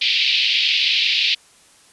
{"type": "band-pass noise", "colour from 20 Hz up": "pink", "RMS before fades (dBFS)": -18, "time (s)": [0.01, 1.35], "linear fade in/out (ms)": 10, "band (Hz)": [2400, 4500], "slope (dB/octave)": 48, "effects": ["white hiss -51 dBFS RMS until 1.92 s", "resampled to 24000 Hz"]}